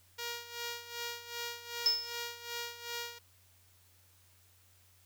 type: tone with tremolo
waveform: 5% pulse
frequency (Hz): 473.4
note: A#4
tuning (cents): +27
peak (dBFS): -25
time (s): 0.18-3.19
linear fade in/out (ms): 10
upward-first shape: sine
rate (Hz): 2.6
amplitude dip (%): 75
type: tone with exponential decay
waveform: triangle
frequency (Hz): 5240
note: E8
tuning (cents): -11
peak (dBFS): -21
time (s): 1.86-2.24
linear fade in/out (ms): 0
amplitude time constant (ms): 81
effects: added 91 Hz sine -66 dBFS peak until 5.05 s + white hiss -66 dBFS RMS until 5.05 s